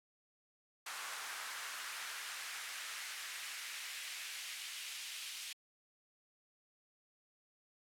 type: noise with high-pass filter sweep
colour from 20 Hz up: pink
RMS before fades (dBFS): -45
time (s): 0.86-5.53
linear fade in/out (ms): 5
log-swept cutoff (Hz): 1200 to 2900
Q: 1.5
effects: low-pass 12000 Hz 12 dB/octave + AAC 64 kbps